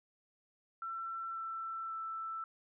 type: tone with pitch steps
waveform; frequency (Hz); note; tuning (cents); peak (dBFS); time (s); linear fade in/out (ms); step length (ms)
sine; 1344 / 1334.7 / 1325.5; E6 / E6 / E6; +33 / +21 / +9; -38; 0.82-2.44; 2; 540
effects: none